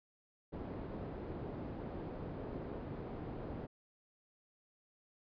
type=low-pass noise; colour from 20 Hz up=white; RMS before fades=-44 dBFS; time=0.52-3.67 s; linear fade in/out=20 ms; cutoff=410 Hz; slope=12 dB/octave; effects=resampled to 11025 Hz